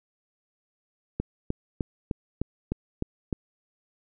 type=click train; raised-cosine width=3 ms; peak=-14 dBFS; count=8; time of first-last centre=1.2-3.328 s; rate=3.29 Hz; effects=none